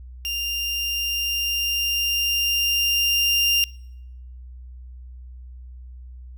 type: tone with level ramp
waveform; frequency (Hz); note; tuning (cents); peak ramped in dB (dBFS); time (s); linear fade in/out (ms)
30% pulse; 2794; F7; 0; -22 to -14; 0.25-3.64; 0
effects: noise-tail reverb RT60 0.8 s tail -25 dB re dry + added 62 Hz sine -37 dBFS peak until 6.37 s

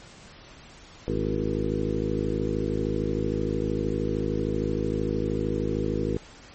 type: harmonic tone with a mistuned harmonic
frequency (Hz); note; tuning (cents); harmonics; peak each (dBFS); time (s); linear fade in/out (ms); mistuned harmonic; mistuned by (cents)
53.1; G#1; +39; 1 / 2 / 3 / 4 / 5 / 6 / 7 / 8 / 9; -33 / -33 / -33 / -33 / -33 / -33 / -33 / -33 / -33; 1.08-6.17; 0; 6; +57
effects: pink hiss -48 dBFS RMS until 6.54 s + MP3 32 kbps

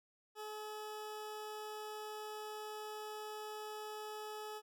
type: tone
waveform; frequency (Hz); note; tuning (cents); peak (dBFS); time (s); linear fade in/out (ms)
20% pulse; 426.8; G#4; +47; -39; 0.35-4.62; 50
effects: none

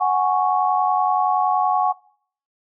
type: chord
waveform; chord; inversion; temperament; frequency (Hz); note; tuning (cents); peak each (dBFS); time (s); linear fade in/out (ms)
sine; F# suspended second; none; equal; 740 / 830.6 / 1108.7; F#5 / G#5 / C#6; 0 / 0 / 0; -19 / -21 / -21; 0-1.93; 20
effects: noise-tail reverb RT60 0.6 s tail -23 dB re dry

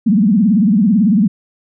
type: tone with vibrato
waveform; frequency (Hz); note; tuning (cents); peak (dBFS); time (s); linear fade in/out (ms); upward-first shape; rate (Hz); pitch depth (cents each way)
sine; 207.7; G#3; 0; -8; 0.06-1.28; 10; triangle; 18; 280
effects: none

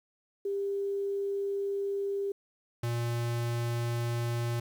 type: tone pair in turn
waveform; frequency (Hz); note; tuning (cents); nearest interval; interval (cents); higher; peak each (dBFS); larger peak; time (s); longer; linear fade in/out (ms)
sine / square; 398 / 118.33; G4 / A#2; +26 / +26; octave + major sixth; 2100; first; -29 / -30; first; 0.45-2.32 / 2.83-4.6; first; 5
effects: 10-bit

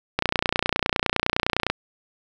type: click train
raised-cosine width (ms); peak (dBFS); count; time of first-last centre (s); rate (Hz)
0.3; -4; 46; 0.19-1.7; 29.8
effects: none

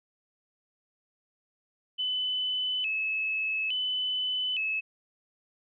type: tone with vibrato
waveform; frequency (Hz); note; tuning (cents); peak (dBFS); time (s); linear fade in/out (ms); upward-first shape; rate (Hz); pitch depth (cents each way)
sine; 2794; F7; 0; -27; 1.98-4.81; 20; square; 0.58; 130
effects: none

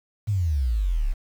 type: exponential sweep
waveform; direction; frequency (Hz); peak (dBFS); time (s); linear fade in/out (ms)
sine; down; 110 to 31.24; -20; 0.27-1.14; 20
effects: 8-bit

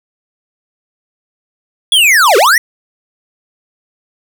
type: linear two-way sweep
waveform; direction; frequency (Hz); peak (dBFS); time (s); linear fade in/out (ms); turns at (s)
square; down then up; 3438 to 364.1 to 1989; -6; 1.92-2.58; 2; 2.37
effects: none

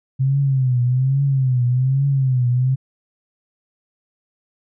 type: tone with vibrato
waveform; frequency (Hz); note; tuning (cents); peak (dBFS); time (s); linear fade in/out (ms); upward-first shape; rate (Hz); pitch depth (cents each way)
sine; 130.81; C3; 0; -14; 0.19-2.76; 20; triangle; 1.2; 130
effects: none

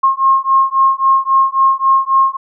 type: beating tone pair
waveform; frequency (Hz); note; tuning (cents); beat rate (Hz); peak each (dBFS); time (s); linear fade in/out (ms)
sine; 1072 / 1075.7; C6 / C6; +42 / +48; 3.7; -12; 0.03-2.37; 10
effects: none

